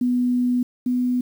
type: tone pair in turn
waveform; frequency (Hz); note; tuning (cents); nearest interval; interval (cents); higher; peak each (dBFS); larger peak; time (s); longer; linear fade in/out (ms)
sine; 247.1 / 248.5; B3 / B3; +1 / +11; unison; 10; second; -17 / -18; first; 0.01-0.63 / 0.86-1.21; first; 5
effects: 8-bit